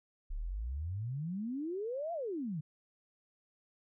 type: exponential two-way sweep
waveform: sine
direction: up then down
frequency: 32.6 to 704 to 142 Hz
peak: -35 dBFS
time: 0.3-2.61 s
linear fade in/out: 10 ms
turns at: 2.13 s
effects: none